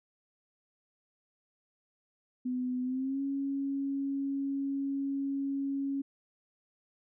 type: tone with pitch glide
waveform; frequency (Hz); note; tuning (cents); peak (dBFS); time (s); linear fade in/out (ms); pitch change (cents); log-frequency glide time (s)
sine; 251.6 to 276; B3 to C#4; +32 to -7; -30; 2.45-6.02; 10; +161; 2.83-3.21
effects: none